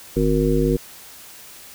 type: harmonic tone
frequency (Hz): 51.91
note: G#1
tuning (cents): 0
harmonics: 1 / 3 / 5 / 7 / 9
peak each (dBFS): -22 / -22 / -22 / -22 / -22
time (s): 0.16-0.77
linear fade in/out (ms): 10
effects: white hiss -42 dBFS RMS until 1.74 s